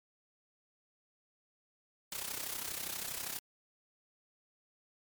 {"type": "noise with amplitude modulation", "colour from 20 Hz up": "white", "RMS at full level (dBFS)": -37, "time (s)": [2.12, 3.39], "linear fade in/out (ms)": 2, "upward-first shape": "sine", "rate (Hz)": 32.4, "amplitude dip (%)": 70, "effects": ["MP3 96 kbps"]}